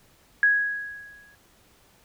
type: tone with exponential decay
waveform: sine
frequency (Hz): 1661.2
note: G#6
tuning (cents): 0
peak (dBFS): -14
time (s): 0.43-1.35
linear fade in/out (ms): 1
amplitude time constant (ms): 200
effects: pink hiss -59 dBFS RMS until 2.04 s